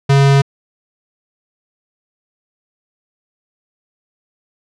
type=tone; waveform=square; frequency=138.59 Hz; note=C#3; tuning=in tune; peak=-8 dBFS; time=0.09-0.42 s; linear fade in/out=10 ms; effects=low-pass 6000 Hz 12 dB/octave